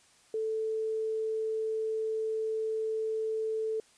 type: tone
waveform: sine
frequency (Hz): 440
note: A4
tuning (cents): 0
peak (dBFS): -29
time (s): 0.34-3.8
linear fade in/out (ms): 2
effects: white hiss -62 dBFS RMS until 3.97 s + resampled to 22050 Hz